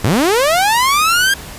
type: linear sweep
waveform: sawtooth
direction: up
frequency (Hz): 83.4 to 1626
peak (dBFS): -7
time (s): 0.04-1.34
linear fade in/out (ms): 5
effects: pink hiss -32 dBFS RMS until 1.58 s + resampled to 32000 Hz